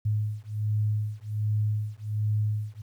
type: beating tone pair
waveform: sine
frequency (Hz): 105.6 / 106.9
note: G#2 / A2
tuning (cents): +29 / -49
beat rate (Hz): 1.3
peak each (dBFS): -28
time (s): 0.05-2.82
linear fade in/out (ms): 10
effects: 10-bit